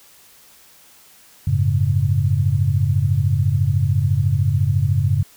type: chord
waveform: sine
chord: F# suspended second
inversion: none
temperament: equal with one note detuned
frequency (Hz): 92.5 / 106.44 / 138.59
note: F#2 / G#2 / C#3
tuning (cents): 0 / +43 / 0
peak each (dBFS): -19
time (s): 1.47-5.23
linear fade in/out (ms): 5
effects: white hiss -49 dBFS RMS until 5.36 s